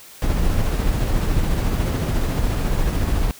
brown noise with tremolo, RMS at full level -18 dBFS, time 0.22-3.31 s, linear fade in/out 0 ms, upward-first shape sine, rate 14 Hz, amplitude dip 30%, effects white hiss -43 dBFS RMS until 3.39 s

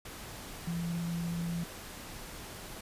sine tone in noise, 170 Hz, F3, 46 cents flat, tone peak -32 dBFS, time 0.67-1.64 s, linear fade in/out 5 ms, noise pink, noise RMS -45 dBFS, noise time 0.05-2.81 s, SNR +10 dB, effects resampled to 32000 Hz

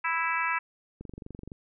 harmonic tone, 329.6 Hz, E4, in tune, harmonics 3 / 4 / 5 / 6 / 7 / 8, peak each -31 / -32 / -33 / -34 / -34 / -35 dBFS, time 0.04-0.59 s, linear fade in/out 10 ms
click train, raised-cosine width 3 ms, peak -28 dBFS, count 13, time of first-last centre 1.01-1.518 s, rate 23.6 Hz
effects none

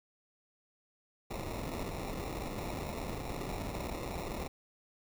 pink noise with sample-and-hold, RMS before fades -39 dBFS, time 1.3-4.48 s, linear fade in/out 10 ms, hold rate 1575 Hz, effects none

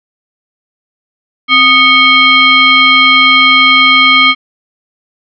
sine tone with frequency modulation, 2217 Hz, C#7, in tune, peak -3 dBFS, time 1.48-4.35 s, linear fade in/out 50 ms, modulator 977 Hz, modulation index 1.2, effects none

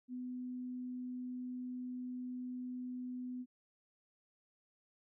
sine tone, 250.5 Hz, B3, 25 cents sharp, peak -40 dBFS, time 0.08-3.46 s, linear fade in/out 50 ms, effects none

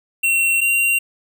square tone pair in turn, 2727 / 2760 Hz, F7 / F7, -42 / -21 cents, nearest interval unison, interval 21 cents, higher second, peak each -15 dBFS, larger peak neither, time 0.23-0.61 / 0.61-0.99 s, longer neither, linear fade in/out 10 ms, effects none

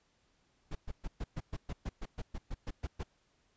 brown noise bursts, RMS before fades -37 dBFS, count 15, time 0.71-3.035 s, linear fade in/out 10 ms, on 43 ms, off 120 ms, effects pink hiss -73 dBFS RMS until 3.56 s + resampled to 16000 Hz

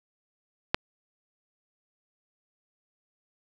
click, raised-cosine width 0.3 ms, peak -5 dBFS, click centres 0.745 s, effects none

